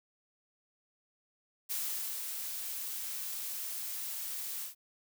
blue noise with ADSR envelope, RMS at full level -35 dBFS, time 1.69-4.75 s, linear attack 23 ms, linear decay 480 ms, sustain -4 dB, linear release 120 ms, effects none

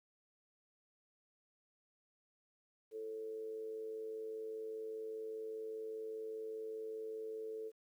sine tone with amplitude modulation, 440 Hz, A4, in tune, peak -39 dBFS, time 2.91-7.72 s, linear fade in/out 50 ms, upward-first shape sine, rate 105 Hz, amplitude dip 50%, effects 12-bit

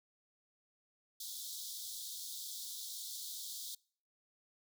pink high-pass noise, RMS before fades -45 dBFS, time 1.2-3.75 s, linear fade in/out 5 ms, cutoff 3400 Hz, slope 96 dB/octave, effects noise-tail reverb RT60 0.5 s tail -25 dB re dry

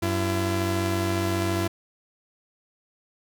sawtooth tone pair together, 94.53 / 337.1 Hz, F#2 / E4, +38 / +39 cents, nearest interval octave + minor seventh, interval 2201 cents, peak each -22 dBFS, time 0.02-1.68 s, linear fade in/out 10 ms, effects none

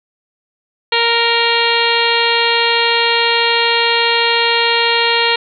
harmonic tone, 466.2 Hz, A#4, in tune, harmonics 1 / 2 / 3 / 4 / 5 / 6 / 7 / 8 / 9, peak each -19 / -18 / -23 / -20 / -20 / -19 / -21 / -23 / -20 dBFS, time 0.92-5.36 s, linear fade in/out 5 ms, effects none

